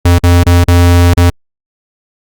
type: tone with dropouts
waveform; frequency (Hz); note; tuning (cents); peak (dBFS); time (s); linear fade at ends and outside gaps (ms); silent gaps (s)
square; 87.31; F2; 0; -4; 0.05-1.3; 5; 0.185-0.235 / 0.435-0.464 / 0.641-0.68 / 1.138-1.172
effects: Opus 48 kbps